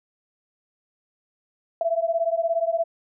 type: beating tone pair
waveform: sine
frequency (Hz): 659.3 / 676.3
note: E5 / E5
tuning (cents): 0 / +44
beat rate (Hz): 17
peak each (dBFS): -23 / -24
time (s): 1.81-2.84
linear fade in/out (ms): 2
effects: none